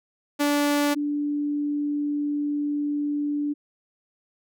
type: tone pair in turn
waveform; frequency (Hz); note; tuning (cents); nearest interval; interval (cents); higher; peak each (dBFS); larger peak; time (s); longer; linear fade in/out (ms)
sawtooth / sine; 290.1 / 292.1; D4 / D4; -21 / -9; unison; 12; second; -16 / -23; first; 0.39-0.95 / 0.95-3.54; second; 20
effects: none